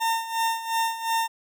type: tone with tremolo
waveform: 40% pulse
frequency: 909 Hz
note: A#5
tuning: 44 cents flat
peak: -20 dBFS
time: 0-1.28 s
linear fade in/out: 20 ms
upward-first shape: sine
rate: 2.8 Hz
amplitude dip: 75%
effects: none